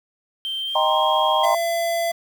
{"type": "tone with pitch glide", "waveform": "sine", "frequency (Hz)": [3136, 3250], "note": ["G7", "G#7"], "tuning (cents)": [0, -38], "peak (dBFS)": -24, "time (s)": [0.45, 1.45], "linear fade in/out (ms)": 0, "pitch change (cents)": 62, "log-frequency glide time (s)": [0.6, 0.97]}
{"type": "chord", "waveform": "sine", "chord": "C minor seventh", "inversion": "first", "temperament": "equal", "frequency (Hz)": [622.3, 784, 932.3, 1046.5], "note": ["Eb5", "G5", "Bb5", "C6"], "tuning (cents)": [0, 0, 0, 0], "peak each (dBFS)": -22, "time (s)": [0.75, 1.55], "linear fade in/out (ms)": 5}
{"type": "tone", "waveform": "square", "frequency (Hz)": 675, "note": "E5", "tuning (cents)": 41, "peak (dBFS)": -21, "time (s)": [1.43, 2.12], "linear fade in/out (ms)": 10}
{"effects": ["7-bit"]}